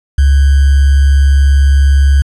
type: tone with sample-and-hold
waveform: sine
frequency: 69.3 Hz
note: C#2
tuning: in tune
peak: -4 dBFS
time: 0.18-2.22 s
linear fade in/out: 5 ms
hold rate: 1575 Hz
effects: resampled to 24000 Hz